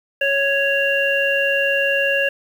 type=harmonic tone; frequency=554.4 Hz; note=C#5; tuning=in tune; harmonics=1 / 3 / 5; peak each=-20 / -20 / -20 dBFS; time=0.21-2.29 s; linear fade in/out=5 ms; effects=7-bit